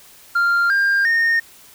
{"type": "tone with pitch steps", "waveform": "sine", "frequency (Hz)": [1393, 1600.1, 1838.1], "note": ["F6", "G6", "A#6"], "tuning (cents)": [-5, 35, -25], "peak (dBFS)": -11, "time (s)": [0.35, 1.4], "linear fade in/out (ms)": 10, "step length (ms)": 350, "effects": ["tanh soft clip ceiling -13 dBFS", "white hiss -46 dBFS RMS until 1.74 s"]}